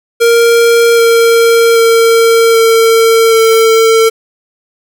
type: tone with pitch steps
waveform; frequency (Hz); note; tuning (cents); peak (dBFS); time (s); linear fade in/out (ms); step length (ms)
square; 466.2 / 461.9 / 457.7 / 453.5 / 449.3; A#4 / A#4 / A#4 / A#4 / A4; 0 / -16 / -32 / -48 / +36; -5; 0.2-4.1; 20; 780
effects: none